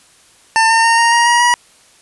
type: tone with pitch steps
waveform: 25% pulse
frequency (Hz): 897 / 907.9 / 919 / 930.2 / 941.6 / 953.1 / 964.7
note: A5 / A#5 / A#5 / A#5 / A#5 / A#5 / B5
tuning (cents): +33 / -46 / -25 / -4 / +17 / +38 / -41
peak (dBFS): -5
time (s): 0.56-1.54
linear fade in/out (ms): 0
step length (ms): 140
effects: white hiss -48 dBFS RMS until 2.01 s + resampled to 24000 Hz